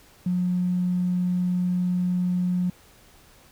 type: tone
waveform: triangle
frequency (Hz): 179.7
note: F3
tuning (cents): +50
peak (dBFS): -17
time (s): 0.26-2.7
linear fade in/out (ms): 5
effects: tanh soft clip ceiling -19 dBFS + pink hiss -54 dBFS RMS until 3.51 s